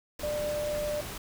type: tone in noise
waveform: sine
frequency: 595 Hz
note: D5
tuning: 22 cents sharp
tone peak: -29 dBFS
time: 0.23-1.01 s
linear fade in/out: 5 ms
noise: pink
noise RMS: -39 dBFS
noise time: 0.19-1.18 s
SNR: +7 dB
effects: none